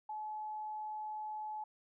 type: tone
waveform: sine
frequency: 856 Hz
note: A5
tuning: 48 cents flat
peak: -39 dBFS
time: 0.09-1.64 s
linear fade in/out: 5 ms
effects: none